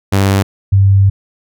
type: tone pair in turn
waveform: sawtooth / sine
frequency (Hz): 98 / 98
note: G2 / G2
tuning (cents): 0 / 0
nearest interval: unison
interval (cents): 0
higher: neither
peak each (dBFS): -5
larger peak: neither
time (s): 0.12-0.43 / 0.72-1.1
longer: second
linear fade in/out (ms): 10
effects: none